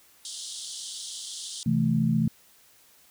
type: band-pass noise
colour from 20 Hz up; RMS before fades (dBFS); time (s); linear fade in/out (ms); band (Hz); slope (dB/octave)
pink; -38; 0.25-1.63; 0; 3100 to 10000; 96
type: chord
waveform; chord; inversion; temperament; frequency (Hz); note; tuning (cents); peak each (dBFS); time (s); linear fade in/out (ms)
sine; A minor; first; equal; 130.81 / 164.81 / 220; C3 / E3 / A3; 0 / 0 / 0; -27 / -25 / -24; 1.66-2.28; 5
effects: white hiss -58 dBFS RMS until 3.1 s